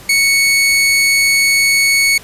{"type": "tone", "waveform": "sawtooth", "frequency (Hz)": 2217, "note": "C#7", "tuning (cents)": 0, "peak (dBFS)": -6, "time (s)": [0.09, 2.18], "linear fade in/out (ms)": 5, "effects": ["pink hiss -37 dBFS RMS until 2.23 s", "resampled to 32000 Hz"]}